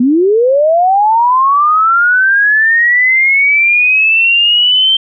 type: linear sweep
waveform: sine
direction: up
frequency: 233.1 to 3137 Hz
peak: -6 dBFS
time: 0-4.97 s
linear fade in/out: 5 ms
effects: none